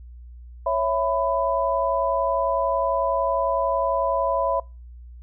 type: tone cluster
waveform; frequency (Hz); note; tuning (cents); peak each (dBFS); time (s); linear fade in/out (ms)
sine; 552 / 663 / 999; C#5 / E5 / B5; -7 / +10 / +20; -24; 0.66-4.6; 5
effects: noise-tail reverb RT60 0.3 s tail -26 dB re dry + added 60 Hz sine -39 dBFS peak until 5.22 s